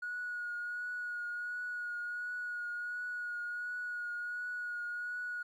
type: tone with vibrato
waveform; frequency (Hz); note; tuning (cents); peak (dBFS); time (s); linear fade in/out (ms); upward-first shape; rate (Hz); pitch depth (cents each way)
triangle; 1452; F#6; -33; -33; 0.02-5.43; 10; triangle; 1.4; 22
effects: tanh soft clip ceiling -34 dBFS